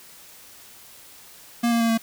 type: tone with pitch steps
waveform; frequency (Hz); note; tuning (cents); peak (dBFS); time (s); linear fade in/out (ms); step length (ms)
square; 235.8 / 232.7 / 229.6 / 226.6; A#3 / A#3 / A#3 / A#3; +20 / -3 / -26 / -49; -19; 1.63-1.978; 10; 87
effects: white hiss -47 dBFS RMS until 2.02 s